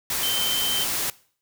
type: tone in noise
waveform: sine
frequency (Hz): 3100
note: G7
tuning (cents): -20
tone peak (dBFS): -24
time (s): 0.23-0.84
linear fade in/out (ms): 2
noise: white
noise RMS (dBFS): -26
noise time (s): 0.1-1.1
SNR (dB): -1
effects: noise-tail reverb RT60 0.5 s tail -21 dB re dry